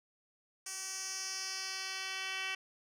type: tone with band-pass filter sweep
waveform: 10% pulse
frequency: 381.3 Hz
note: G4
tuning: 48 cents flat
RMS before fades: -40 dBFS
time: 0.66-2.55 s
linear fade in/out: 5 ms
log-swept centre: 7600 to 3000 Hz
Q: 2.4
effects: none